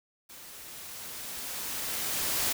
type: noise with level ramp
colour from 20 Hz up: white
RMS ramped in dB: -48 to -28 dBFS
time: 0.29-2.53 s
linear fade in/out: 10 ms
effects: none